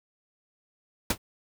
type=noise with exponential decay; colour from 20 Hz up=pink; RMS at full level=-18 dBFS; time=1.1-1.18 s; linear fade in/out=5 ms; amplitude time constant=16 ms; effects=none

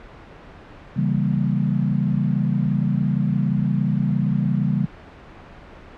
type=chord; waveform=sine; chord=C# diminished seventh; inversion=none; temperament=equal; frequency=138.59 / 164.81 / 196 / 233.1 Hz; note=C#3 / E3 / G3 / Bb3; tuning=0 / 0 / 0 / 0 cents; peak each=-22 / -24 / -22 / -27 dBFS; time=0.96-4.86 s; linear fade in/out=10 ms; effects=pink hiss -42 dBFS RMS until 5.97 s + low-pass 2000 Hz 12 dB/octave

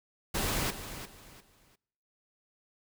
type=noise with echo; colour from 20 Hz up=pink; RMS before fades=-31 dBFS; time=0.34-0.71 s; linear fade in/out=10 ms; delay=350 ms; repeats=3; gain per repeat=-11 dB; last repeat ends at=1.76 s; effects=noise-tail reverb RT60 1.0 s tail -25 dB re dry

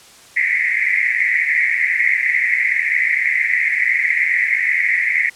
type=band-pass noise; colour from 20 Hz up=pink; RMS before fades=-17 dBFS; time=0.36-5.3 s; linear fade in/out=10 ms; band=1900 to 2200 Hz; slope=96 dB/octave; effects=white hiss -44 dBFS RMS until 5.35 s + low-pass 9000 Hz 12 dB/octave

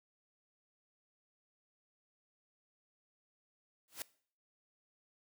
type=noise with exponential growth; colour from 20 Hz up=white; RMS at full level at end=-38 dBFS; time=3.88-4.02 s; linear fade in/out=0 ms; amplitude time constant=30 ms; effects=noise-tail reverb RT60 0.5 s tail -20 dB re dry + high-pass 100 Hz 12 dB/octave

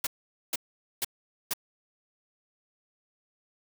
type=noise bursts; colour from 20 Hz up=white; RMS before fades=-29 dBFS; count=4; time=0.04-1.536 s; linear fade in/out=5 ms; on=29 ms; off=460 ms; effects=none

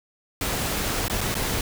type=noise with dropouts; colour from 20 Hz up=pink; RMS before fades=-26 dBFS; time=0.41-1.61 s; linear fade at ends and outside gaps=2 ms; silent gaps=1.082-1.098 / 1.208-1.212 / 1.344-1.351 s; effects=none

